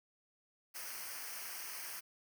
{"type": "noise with comb filter", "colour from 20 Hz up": "white", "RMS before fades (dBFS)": -45, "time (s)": [0.74, 2.01], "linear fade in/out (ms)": 20, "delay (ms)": 0.27, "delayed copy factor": -0.75, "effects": []}